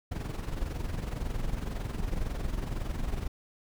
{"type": "noise with amplitude modulation", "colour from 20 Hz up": "brown", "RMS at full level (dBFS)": -30, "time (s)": [0.11, 3.28], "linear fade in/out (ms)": 10, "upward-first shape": "sine", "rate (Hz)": 21.9, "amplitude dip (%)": 65, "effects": []}